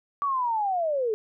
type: linear sweep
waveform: sine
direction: down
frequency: 1156 to 415.3 Hz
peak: -23 dBFS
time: 0.22-1.14 s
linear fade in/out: 0 ms
effects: none